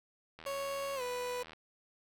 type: click train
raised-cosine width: 0.3 ms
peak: -33 dBFS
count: 93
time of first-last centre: 0.39-1.533 s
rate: 80.5 Hz
type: tone with pitch glide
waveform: 30% pulse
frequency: 554.4 to 493.9 Hz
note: C#5 to B4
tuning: 0 to 0 cents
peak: -33 dBFS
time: 0.46-1.43 s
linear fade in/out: 5 ms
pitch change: -200 cents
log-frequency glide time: 0.95-1.02 s
effects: none

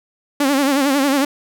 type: tone with vibrato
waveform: sawtooth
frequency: 277.2 Hz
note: C#4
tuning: in tune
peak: -10 dBFS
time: 0.4-1.25 s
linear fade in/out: 5 ms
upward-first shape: sine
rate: 11 Hz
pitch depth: 91 cents each way
effects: none

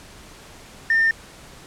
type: tone with tanh clipping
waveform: triangle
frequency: 1808 Hz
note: A6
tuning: 47 cents sharp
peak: -15 dBFS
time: 0.9-1.11 s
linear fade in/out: 2 ms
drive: 5 dB
effects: pink hiss -44 dBFS RMS until 1.66 s + low-pass 10000 Hz 12 dB/octave

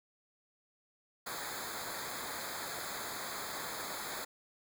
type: noise with comb filter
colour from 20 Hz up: pink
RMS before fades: -41 dBFS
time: 1.26-4.25 s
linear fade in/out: 10 ms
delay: 0.35 ms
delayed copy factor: -1
effects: none

